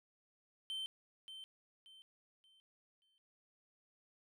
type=tone with echo; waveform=triangle; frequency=3100 Hz; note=G7; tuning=20 cents flat; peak=-38 dBFS; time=0.7-0.86 s; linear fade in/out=0 ms; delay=580 ms; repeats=4; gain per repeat=-9 dB; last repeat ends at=3.18 s; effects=none